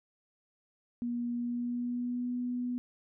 sine tone with pitch glide, 239.6 to 246.2 Hz, A#3 to B3, +48 to -5 cents, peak -31 dBFS, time 1.02-2.78 s, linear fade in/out 0 ms, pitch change +47 cents, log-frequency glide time 1.35-2.33 s, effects none

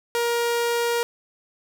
sawtooth tone, 471.9 Hz, A#4, 21 cents sharp, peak -17 dBFS, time 0.15-1.03 s, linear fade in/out 0 ms, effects none

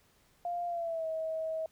sine tone with pitch glide, 698.5 to 640.5 Hz, F5 to E5, 0 to -50 cents, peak -32 dBFS, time 0.45-1.66 s, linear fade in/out 2 ms, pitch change -150 cents, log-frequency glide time 0.67-1.07 s, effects pink hiss -67 dBFS RMS until 1.71 s

